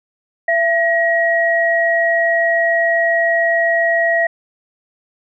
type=tone pair together; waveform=sine; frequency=671.8 / 1900 Hz; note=E5 / A#6; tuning=+33 / +33 cents; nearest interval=octave + tritone; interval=1800 cents; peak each=-15 dBFS; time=0.48-4.27 s; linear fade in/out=5 ms; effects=none